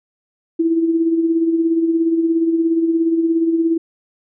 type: tone with tremolo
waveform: sine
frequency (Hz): 329.6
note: E4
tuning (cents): 0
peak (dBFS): -11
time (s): 0.59-3.78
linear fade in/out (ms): 10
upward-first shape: sine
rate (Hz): 17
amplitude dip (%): 50
effects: none